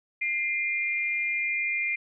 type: tone pair together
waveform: sine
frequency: 2094 / 2407 Hz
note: C7 / D7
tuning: +1 / +42 cents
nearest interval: major second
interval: 241 cents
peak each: -28 dBFS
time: 0.21-1.96 s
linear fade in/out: 10 ms
effects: none